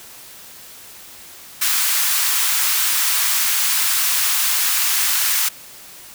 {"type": "high-pass noise", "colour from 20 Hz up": "white", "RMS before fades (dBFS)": -18, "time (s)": [1.61, 5.49], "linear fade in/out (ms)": 10, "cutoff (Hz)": 1000, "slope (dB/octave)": 24, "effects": ["white hiss -40 dBFS RMS until 6.14 s"]}